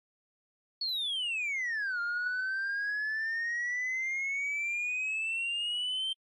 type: exponential two-way sweep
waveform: sine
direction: down then up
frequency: 4435 to 1396.9 to 3145 Hz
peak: -28 dBFS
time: 0.81-6.13 s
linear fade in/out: 5 ms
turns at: 2 s
effects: tanh soft clip ceiling -29 dBFS + AAC 32 kbps